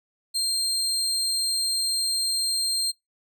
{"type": "tone", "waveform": "30% pulse", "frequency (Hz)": 4186, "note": "C8", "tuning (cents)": 0, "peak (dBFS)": -20, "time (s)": [0.34, 2.92], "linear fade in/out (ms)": 20, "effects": ["noise-tail reverb RT60 0.2 s tail -26 dB re dry"]}